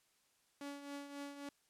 sawtooth tone with tremolo, 283.7 Hz, C#4, 40 cents sharp, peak -39 dBFS, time 0.61-1.49 s, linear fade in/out 2 ms, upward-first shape triangle, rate 3.7 Hz, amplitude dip 65%, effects white hiss -75 dBFS RMS until 1.69 s + low-pass 11000 Hz 12 dB/octave

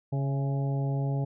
harmonic tone with a mistuned harmonic, 138.59 Hz, C#3, in tune, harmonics 1 / 2 / 3 / 4 / 5 / 6, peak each -26 / -38 / -40 / -42 / -42 / -44 dBFS, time 0.12-1.25 s, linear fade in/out 10 ms, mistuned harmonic 5, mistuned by -46 cents, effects none

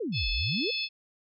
sine exponential two-way sweep, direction down then up, 521 to 38.89 to 521 Hz, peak -29 dBFS, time 0-0.71 s, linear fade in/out 10 ms, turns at 0.3 s
harmonic tone, 865 Hz, A5, 30 cents flat, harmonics 3 / 4 / 5 / 6, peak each -33 / -34 / -35 / -36 dBFS, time 0.12-0.89 s, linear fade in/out 50 ms
effects none

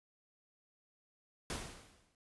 pink noise with exponential decay, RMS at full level -38 dBFS, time 1.5-2.15 s, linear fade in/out 1 ms, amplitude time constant 140 ms, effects resampled to 24000 Hz

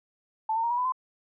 sine tone with pitch steps, 880 / 907.9 / 936.6 / 966.3 / 996.9 / 1028.5 Hz, A5 / A#5 / A#5 / B5 / B5 / C6, 0 / -46 / +8 / -38 / +16 / -30 cents, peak -24 dBFS, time 0.49-0.922 s, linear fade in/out 5 ms, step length 72 ms, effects none

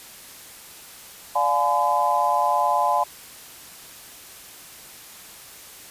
sine chord, D diminished seventh, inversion none, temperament just, 587.3 / 704.8 / 845.8 / 1014.9 Hz, D5 / F5 / Ab5 / Cb6, 0 / +16 / +31 / +47 cents, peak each -27 / -24 / -22 / -22 dBFS, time 1.35-3.04 s, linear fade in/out 10 ms, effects white hiss -43 dBFS RMS until 5.9 s + resampled to 32000 Hz

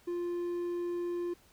triangle tone, 349.2 Hz, F4, in tune, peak -30 dBFS, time 0.07-1.34 s, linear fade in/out 10 ms, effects pink hiss -63 dBFS RMS until 1.52 s

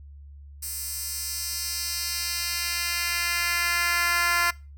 10% pulse tone with high-pass filter sweep, 346 Hz, F4, 16 cents flat, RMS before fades -27 dBFS, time 0.62-4.51 s, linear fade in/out 10 ms, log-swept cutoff 8800 to 1300 Hz, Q 1.1, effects noise-tail reverb RT60 0.3 s tail -23 dB re dry + added 71 Hz sine -42 dBFS peak until 4.77 s

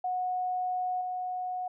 sine tone with level steps, 732 Hz, F#5, 19 cents flat, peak -28 / -31 dBFS, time 0.04-1.68 s, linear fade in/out 5 ms, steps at 1.01 s, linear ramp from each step 2 ms, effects none

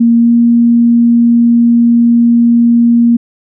sine tone with pitch glide, 233.1 to 235.4 Hz, A#3 to A#3, 0 to +17 cents, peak -4 dBFS, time 0-3.17 s, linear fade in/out 10 ms, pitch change +17 cents, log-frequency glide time 0.17-0.31 s, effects none

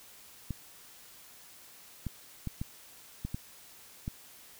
clicks, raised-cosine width 5 ms, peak -22 dBFS, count 7, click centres 0.507 / 2.067 / 2.473 / 2.615 / 3.25 / 3.345 / 4.079 s, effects white hiss -54 dBFS RMS until 4.59 s

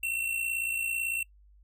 square tone with amplitude modulation, 2712 Hz, E7, 49 cents sharp, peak -27 dBFS, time 0.03-1.23 s, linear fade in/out 5 ms, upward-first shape sine, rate 58 Hz, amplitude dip 60%, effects noise-tail reverb RT60 0.1 s tail -22 dB re dry + added 50 Hz sine -55 dBFS peak until 1.63 s

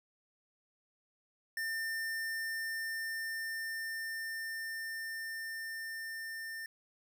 square tone with level ramp, 1800 Hz, A6, 39 cents sharp, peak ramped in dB -35 to -41 dBFS, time 1.57-6.66 s, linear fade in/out 2 ms, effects none

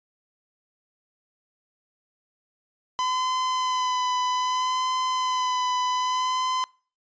45% pulse tone with vibrato, 1012 Hz, B5, 42 cents sharp, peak -23 dBFS, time 2.99-6.64 s, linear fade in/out 0 ms, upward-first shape sine, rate 0.63 Hz, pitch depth 20 cents each way, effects noise-tail reverb RT60 0.4 s tail -25 dB re dry + resampled to 16000 Hz

